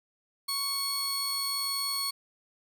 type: tone pair together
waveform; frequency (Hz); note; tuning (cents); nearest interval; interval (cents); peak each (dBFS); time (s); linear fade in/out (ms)
sawtooth; 1108.7 / 4394; C#6 / C#8; 0 / -16; 2 octaves; 2384; -33 / -27; 0.48-2.11; 10
effects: none